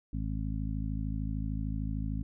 harmonic tone, 53.3 Hz, G#1, 46 cents sharp, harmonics 1 / 2 / 3 / 4 / 5, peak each -34 / -37 / -39 / -40 / -41 dBFS, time 0.13-2.23 s, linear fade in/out 5 ms, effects none

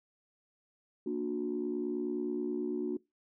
sine chord, Bb augmented, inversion none, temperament equal with one note detuned, 233.1 / 293.7 / 363 Hz, Bb3 / D4 / F#4, 0 / 0 / -33 cents, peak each -37 / -35 / -34 dBFS, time 1.06-2.97 s, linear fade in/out 5 ms, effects noise-tail reverb RT60 0.2 s tail -22 dB re dry + tanh soft clip ceiling -24 dBFS

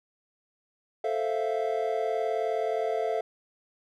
triangle chord, F major seventh, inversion first, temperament equal, 440 / 523.3 / 659.3 / 698.5 Hz, A4 / C5 / E5 / F5, 0 / 0 / 0 / 0 cents, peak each -28 / -33 / -29 / -30 dBFS, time 1.04-3.21 s, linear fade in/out 5 ms, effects none

